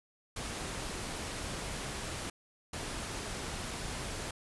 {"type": "noise bursts at uneven times", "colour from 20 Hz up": "pink", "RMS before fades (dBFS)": -39, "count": 2, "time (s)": [[0.36, 2.3], [2.73, 4.31]], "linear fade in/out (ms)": 5, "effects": ["resampled to 24000 Hz"]}